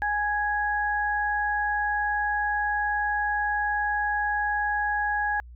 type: tone pair together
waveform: sine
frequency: 830.6 / 1661.2 Hz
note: G#5 / G#6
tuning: 0 / 0 cents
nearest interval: octave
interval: 1200 cents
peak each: -26 dBFS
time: 0.02-5.4 s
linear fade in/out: 0 ms
effects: added 60 Hz sine -42 dBFS peak until 5.55 s